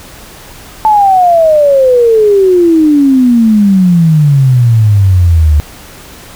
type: exponential sweep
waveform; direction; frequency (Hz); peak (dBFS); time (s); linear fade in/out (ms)
sine; down; 880 to 72.6; -3; 0.85-5.6; 0
effects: pink hiss -32 dBFS RMS until 6.35 s